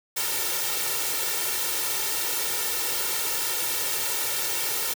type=noise with comb filter; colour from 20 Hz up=white; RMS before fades=-27 dBFS; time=0.16-4.94 s; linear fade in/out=10 ms; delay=2.2 ms; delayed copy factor=+0.9; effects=high-pass 150 Hz 12 dB/octave